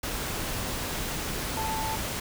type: tone in noise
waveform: sine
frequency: 880 Hz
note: A5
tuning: in tune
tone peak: -30 dBFS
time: 1.57-1.96 s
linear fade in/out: 5 ms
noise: pink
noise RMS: -32 dBFS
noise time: 0.03-2.2 s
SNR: -1 dB
effects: none